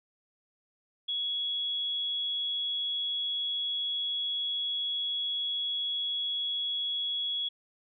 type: tone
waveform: sine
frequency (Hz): 3351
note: G#7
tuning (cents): +15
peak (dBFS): -29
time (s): 1.08-7.49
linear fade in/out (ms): 10
effects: none